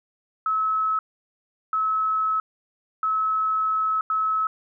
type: tone bursts at uneven times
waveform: sine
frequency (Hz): 1293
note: E6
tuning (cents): -34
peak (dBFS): -20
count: 4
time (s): 0.46-0.99 / 1.73-2.4 / 3.03-4.01 / 4.1-4.47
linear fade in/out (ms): 2
effects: none